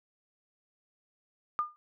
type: tone with exponential decay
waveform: sine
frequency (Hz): 1210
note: D#6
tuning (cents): -49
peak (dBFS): -23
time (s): 1.59-1.76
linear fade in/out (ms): 0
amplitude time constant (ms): 36
effects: none